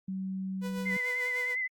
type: tone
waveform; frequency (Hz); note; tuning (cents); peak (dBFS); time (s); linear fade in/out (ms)
sine; 190; F#3; +46; -32; 0.08-0.97; 5
type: tone with tremolo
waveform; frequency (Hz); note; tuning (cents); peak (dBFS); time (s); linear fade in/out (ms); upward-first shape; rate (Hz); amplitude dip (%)
sawtooth; 493.9; B4; 0; -33; 0.61-1.56; 50; sine; 6.7; 55
type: tone with vibrato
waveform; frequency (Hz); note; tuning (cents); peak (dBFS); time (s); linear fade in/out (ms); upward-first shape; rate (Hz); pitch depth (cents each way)
sine; 2038; C7; -46; -29; 0.85-1.68; 20; sine; 9.8; 42
effects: Opus 48 kbps